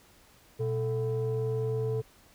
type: tone pair together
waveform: sine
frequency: 121.21 / 440 Hz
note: B2 / A4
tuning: -32 / 0 cents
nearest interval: octave + minor seventh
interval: 2232 cents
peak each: -28 dBFS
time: 0.59-2.02 s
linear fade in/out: 20 ms
effects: tanh soft clip ceiling -24 dBFS + pink hiss -59 dBFS RMS until 2.34 s